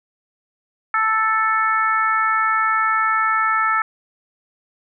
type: harmonic tone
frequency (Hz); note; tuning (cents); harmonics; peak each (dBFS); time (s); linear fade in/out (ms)
440; A4; 0; 2 / 3 / 4 / 5; -26 / -17 / -22 / -27; 0.94-3.82; 2
effects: none